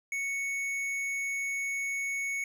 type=tone with tanh clipping; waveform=triangle; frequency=2217 Hz; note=C#7; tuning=in tune; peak=-32 dBFS; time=0.12-2.44 s; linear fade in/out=2 ms; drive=15 dB; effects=none